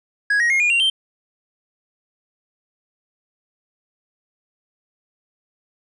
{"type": "tone with pitch steps", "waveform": "triangle", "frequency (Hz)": [1661.2, 1886.3, 2142, 2432, 2762, 3136], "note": ["G#6", "A#6", "C7", "D#7", "F7", "G7"], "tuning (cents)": [0, 20, 40, -40, -20, 0], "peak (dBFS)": -13, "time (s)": [0.3, 0.9], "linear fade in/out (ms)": 5, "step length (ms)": 100, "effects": ["resampled to 24000 Hz"]}